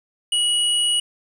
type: tone pair together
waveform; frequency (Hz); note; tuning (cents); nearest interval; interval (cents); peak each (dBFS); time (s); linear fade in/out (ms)
sine; 2910 / 9064; F#7 / C#9; -29 / +37; octave + minor sixth; 1966; -17 / -23; 0.32-1; 5
effects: tanh soft clip ceiling -9 dBFS + 8-bit